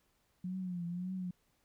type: tone with vibrato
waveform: sine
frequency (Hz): 179.3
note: F3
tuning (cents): +46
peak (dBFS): -36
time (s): 0.44-1.31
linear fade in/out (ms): 5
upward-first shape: triangle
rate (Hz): 1.8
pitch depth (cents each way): 91
effects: pink hiss -75 dBFS RMS until 1.64 s